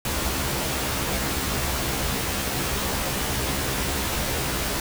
pink noise with comb filter, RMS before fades -26 dBFS, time 0.05-4.8 s, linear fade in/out 2 ms, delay 15 ms, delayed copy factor +1, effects none

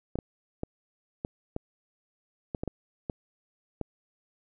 clicks, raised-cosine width 2 ms, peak -18 dBFS, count 10, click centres 0.156 / 0.188 / 0.634 / 1.249 / 1.564 / 2.548 / 2.635 / 2.677 / 3.098 / 3.813 s, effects none

